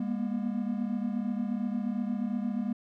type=tone cluster; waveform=triangle; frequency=203.1 / 237.3 / 245.8 Hz; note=G#3 / A#3 / B3; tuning=-38 / +31 / -8 cents; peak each=-30 / -30 / -36 dBFS; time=0-2.73 s; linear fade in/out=5 ms; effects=none